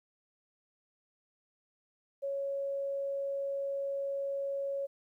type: tone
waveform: sine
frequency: 554.4 Hz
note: C#5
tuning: in tune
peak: -32 dBFS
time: 2.22-4.87 s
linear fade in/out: 20 ms
effects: 12-bit